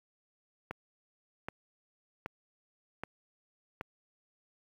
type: click train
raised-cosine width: 0.5 ms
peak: -22 dBFS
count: 5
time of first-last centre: 0.71-3.811 s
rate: 1.29 Hz
effects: high-pass 60 Hz 12 dB/octave + 9-bit